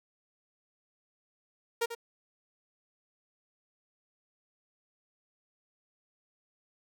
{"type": "tone with echo", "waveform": "sawtooth", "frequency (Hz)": 466.2, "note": "A#4", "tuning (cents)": 0, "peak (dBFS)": -23, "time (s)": [1.81, 1.86], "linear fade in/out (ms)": 10, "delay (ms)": 91, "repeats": 1, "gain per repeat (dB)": -10, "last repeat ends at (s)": 1.951, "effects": []}